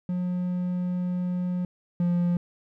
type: tone pair in turn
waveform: triangle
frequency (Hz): 179.6 / 174.89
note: F3 / F3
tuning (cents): +49 / +3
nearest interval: unison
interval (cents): 46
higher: first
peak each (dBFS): -23 / -19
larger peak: second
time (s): 0.09-1.65 / 2-2.37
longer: first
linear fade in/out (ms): 2
effects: none